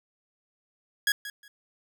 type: tone with echo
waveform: sawtooth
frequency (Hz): 1661.2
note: G#6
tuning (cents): 0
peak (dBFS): -18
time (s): 1.07-1.12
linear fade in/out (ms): 2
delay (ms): 180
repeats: 2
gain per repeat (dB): -14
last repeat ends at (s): 1.48
effects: none